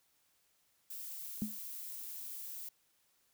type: noise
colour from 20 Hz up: violet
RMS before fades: -45 dBFS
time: 0.9-2.69 s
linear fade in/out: 5 ms
type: tone with exponential decay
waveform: sine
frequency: 212.7 Hz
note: G#3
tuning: 42 cents sharp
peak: -29 dBFS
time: 1.42-1.58 s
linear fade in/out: 0 ms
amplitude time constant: 33 ms
effects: white hiss -74 dBFS RMS until 3.33 s